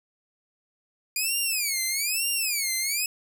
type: tone with vibrato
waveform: 10% pulse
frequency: 2405 Hz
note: D7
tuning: 41 cents sharp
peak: -16 dBFS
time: 1.16-3.06 s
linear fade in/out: 2 ms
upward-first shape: sine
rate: 1.1 Hz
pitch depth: 260 cents each way
effects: none